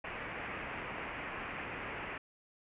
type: low-pass noise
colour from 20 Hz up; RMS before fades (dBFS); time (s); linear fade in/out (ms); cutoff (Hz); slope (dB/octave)
white; -42; 0.04-2.18; 5; 2600; 48
effects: resampled to 8000 Hz